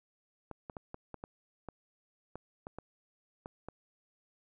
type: clicks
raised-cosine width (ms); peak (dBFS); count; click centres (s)
1; -28; 12; 0.513 / 0.698 / 0.768 / 0.944 / 1.143 / 1.239 / 1.687 / 2.356 / 2.669 / 2.786 / 3.459 / 3.686
effects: none